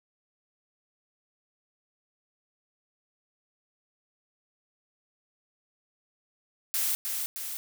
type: noise with echo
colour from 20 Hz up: blue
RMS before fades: -28 dBFS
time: 6.74-6.95 s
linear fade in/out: 0 ms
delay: 310 ms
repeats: 2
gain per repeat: -4 dB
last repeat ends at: 7.57 s
effects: none